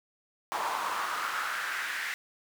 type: noise with high-pass filter sweep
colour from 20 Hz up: brown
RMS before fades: -33 dBFS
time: 0.52-2.14 s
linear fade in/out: 0 ms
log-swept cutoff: 900 to 1900 Hz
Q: 3.7
effects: none